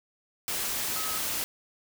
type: tone in noise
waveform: sine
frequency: 1277 Hz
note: D#6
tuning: 45 cents sharp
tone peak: -38 dBFS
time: 0.96-1.18 s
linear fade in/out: 0 ms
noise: white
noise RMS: -31 dBFS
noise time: 0.48-1.44 s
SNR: -10 dB
effects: none